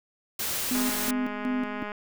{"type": "noise", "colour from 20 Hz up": "white", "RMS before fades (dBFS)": -30, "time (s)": [0.39, 1.11], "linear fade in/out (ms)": 5}
{"type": "tone with tremolo", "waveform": "sine", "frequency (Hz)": 253.4, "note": "B3", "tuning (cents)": 45, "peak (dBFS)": -25, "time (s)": [0.71, 1.83], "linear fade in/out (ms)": 2, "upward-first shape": "square", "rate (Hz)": 2.7, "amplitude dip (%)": 70}
{"type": "click train", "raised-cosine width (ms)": 0.5, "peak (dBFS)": -21, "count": 244, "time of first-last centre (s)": [0.75, 1.918], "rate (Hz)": 208}
{"effects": []}